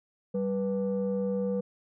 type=tone pair together; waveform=sine; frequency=194.1 / 489.4 Hz; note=G3 / B4; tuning=-17 / -16 cents; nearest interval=octave + major third; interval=1601 cents; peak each=-28 dBFS; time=0.34-1.61 s; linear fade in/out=10 ms; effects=tanh soft clip ceiling -22 dBFS